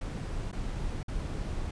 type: noise with dropouts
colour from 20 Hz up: brown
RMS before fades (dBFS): -34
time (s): 0.01-1.71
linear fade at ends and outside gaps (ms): 5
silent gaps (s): 0.516-0.527 / 1.031-1.081
effects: resampled to 22050 Hz